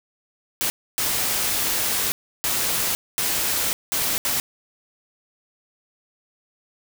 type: noise bursts at uneven times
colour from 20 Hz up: white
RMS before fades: -23 dBFS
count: 6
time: 0.61-0.7 / 0.98-2.12 / 2.44-2.95 / 3.18-3.73 / 3.92-4.18 / 4.25-4.4 s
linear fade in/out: 0 ms
effects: none